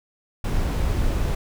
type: noise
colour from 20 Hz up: brown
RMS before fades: -22 dBFS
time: 0.44-1.35 s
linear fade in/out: 5 ms
effects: none